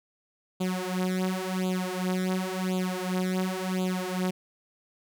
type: tone with flanger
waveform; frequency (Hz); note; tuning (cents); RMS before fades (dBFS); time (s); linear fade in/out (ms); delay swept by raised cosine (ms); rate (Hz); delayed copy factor
sawtooth; 185; F#3; 0; -29; 0.6-4.31; 10; 0.27 to 5.97; 0.93; +0.9
effects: none